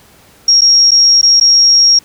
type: tone with dropouts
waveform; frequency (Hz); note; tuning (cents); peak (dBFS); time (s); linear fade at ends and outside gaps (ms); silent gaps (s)
sine; 5588; F8; 0; -4; 0.48-1.99; 5; 0.61-0.617 / 0.909-0.916 / 1.214-1.229 / 1.4-1.41
effects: pink hiss -44 dBFS RMS until 2.04 s + high-pass 60 Hz 12 dB/octave